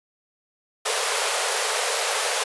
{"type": "high-pass noise", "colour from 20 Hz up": "pink", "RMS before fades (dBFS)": -24, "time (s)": [0.85, 2.44], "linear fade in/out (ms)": 10, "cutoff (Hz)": 420, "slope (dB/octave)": 96, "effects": ["resampled to 24000 Hz"]}